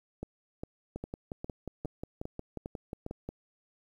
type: two click trains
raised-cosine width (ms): 2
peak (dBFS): -24 / -24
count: 8 / 14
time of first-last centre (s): 0.23-3.064 / 0.96-3.29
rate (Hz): 2.47 / 5.58
effects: 10-bit